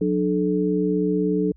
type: tone cluster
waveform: sine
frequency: 181.4 / 298.1 / 432.7 Hz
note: F#3 / D4 / A4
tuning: -34 / +26 / -29 cents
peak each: -23 dBFS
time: 0.01-1.52 s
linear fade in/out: 5 ms
effects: added 60 Hz sine -48 dBFS peak until 1.56 s